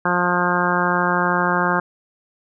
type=harmonic tone; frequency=177.4 Hz; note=F3; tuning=27 cents sharp; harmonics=1 / 2 / 3 / 4 / 5 / 6 / 7 / 8 / 9; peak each=-24 / -26 / -27 / -27 / -24 / -24 / -25 / -25 / -24 dBFS; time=0.05-1.8 s; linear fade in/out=5 ms; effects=none